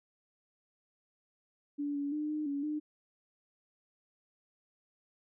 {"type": "tone with pitch steps", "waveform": "sine", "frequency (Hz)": [288.7, 284.6, 301.1, 304, 282.7, 301.9], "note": ["D4", "C#4", "D4", "D#4", "C#4", "D4"], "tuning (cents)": [-30, 46, 43, -40, 34, 48], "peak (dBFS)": -32, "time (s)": [1.78, 2.8], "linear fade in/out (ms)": 20, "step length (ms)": 170, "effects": []}